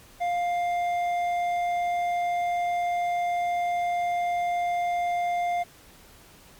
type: tone with hard clipping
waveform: triangle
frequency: 702 Hz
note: F5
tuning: 9 cents sharp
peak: -25 dBFS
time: 0.2-5.64 s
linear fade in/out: 20 ms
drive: 10 dB
effects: pink hiss -52 dBFS RMS until 6.59 s + MP3 96 kbps